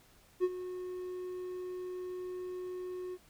triangle tone with ADSR envelope, 364.4 Hz, F#4, 26 cents flat, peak -22 dBFS, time 0.4-3.18 s, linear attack 39 ms, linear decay 44 ms, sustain -14 dB, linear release 45 ms, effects pink hiss -63 dBFS RMS until 3.29 s

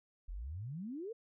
sine exponential sweep, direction up, 38.89 to 481.9 Hz, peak -40 dBFS, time 0.28-1.13 s, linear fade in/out 10 ms, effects none

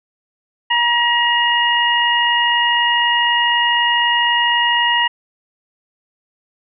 harmonic tone, 952 Hz, A#5, 36 cents sharp, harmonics 1 / 2 / 3, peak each -17 / -17 / -17 dBFS, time 0.7-5.08 s, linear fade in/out 10 ms, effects none

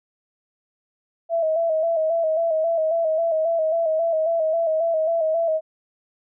sine tone with vibrato, 650 Hz, E5, 24 cents flat, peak -18 dBFS, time 1.29-5.61 s, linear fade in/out 50 ms, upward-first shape square, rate 3.7 Hz, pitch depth 48 cents each way, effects none

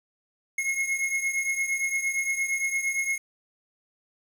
square beating tone pair, 2162 / 2170.7 Hz, C#7 / C#7, -44 / -37 cents, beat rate 8.7 Hz, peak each -27 / -32 dBFS, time 0.58-3.18 s, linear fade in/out 5 ms, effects resampled to 32000 Hz + 9-bit

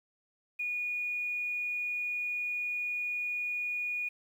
sine tone with quantisation, 2452 Hz, D#7, 26 cents flat, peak -31 dBFS, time 0.59-4.09 s, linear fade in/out 10 ms, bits 10, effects none

